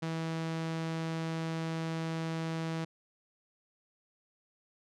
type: tone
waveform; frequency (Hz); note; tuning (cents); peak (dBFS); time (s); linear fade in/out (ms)
sawtooth; 162.7; E3; -22; -29; 0.02-2.85; 10
effects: low-pass 6000 Hz 12 dB/octave